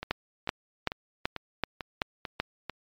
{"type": "two click trains", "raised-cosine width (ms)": 0.3, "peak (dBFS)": [-10, -18], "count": [7, 7], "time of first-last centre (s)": [[0.11, 2.4], [0.03, 2.697]], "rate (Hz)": [2.62, 2.25], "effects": ["MP3 96 kbps"]}